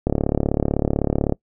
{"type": "click train", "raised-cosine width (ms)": 2, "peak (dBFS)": -5, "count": 46, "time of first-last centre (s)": [0.07, 1.323], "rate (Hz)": 35.9, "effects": ["noise-tail reverb RT60 0.1 s tail -23 dB re dry"]}